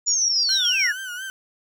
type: linear sweep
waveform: sine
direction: down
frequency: 7040 to 1568 Hz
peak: -19 dBFS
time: 0.06-0.93 s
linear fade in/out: 20 ms
type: tone with tremolo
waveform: sine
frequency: 5588 Hz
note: F8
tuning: in tune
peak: -21 dBFS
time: 0.07-0.91 s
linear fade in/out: 10 ms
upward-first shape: square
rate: 6.9 Hz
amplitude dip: 60%
type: tone with vibrato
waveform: 35% pulse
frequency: 1500 Hz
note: F#6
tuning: 23 cents sharp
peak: -28 dBFS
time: 0.49-1.3 s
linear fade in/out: 0 ms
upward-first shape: sine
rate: 4.3 Hz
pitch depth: 83 cents each way
effects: none